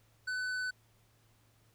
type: tone with hard clipping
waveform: sine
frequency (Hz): 1503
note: F#6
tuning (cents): +27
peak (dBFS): -35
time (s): 0.27-0.71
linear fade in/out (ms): 10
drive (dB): 9
effects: added 111 Hz sine -67 dBFS peak until 1.74 s + pink hiss -70 dBFS RMS until 1.74 s